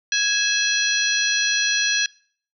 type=harmonic tone with a mistuned harmonic; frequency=830 Hz; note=G#5; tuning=1 cent flat; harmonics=2 / 3 / 4 / 5 / 6 / 7; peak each=-23 / -25 / -26 / -24 / -35 / -24 dBFS; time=0.12-2.06 s; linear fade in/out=2 ms; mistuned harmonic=3; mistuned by=+79 cents; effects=noise-tail reverb RT60 0.5 s tail -23 dB re dry